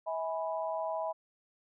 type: chord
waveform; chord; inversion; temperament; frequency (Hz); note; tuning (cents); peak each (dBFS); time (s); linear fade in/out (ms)
sine; E major; none; equal with one note detuned; 645.7 / 830.6 / 987.8; E5 / G#5 / B5; -36 / 0 / 0; -34 / -39 / -38; 0.06-1.13; 20
effects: none